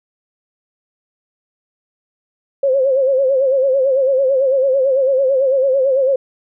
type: tone with vibrato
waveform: sine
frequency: 534 Hz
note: C5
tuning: 35 cents sharp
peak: -11 dBFS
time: 2.63-6.16 s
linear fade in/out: 5 ms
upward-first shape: sine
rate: 9 Hz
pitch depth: 78 cents each way
effects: none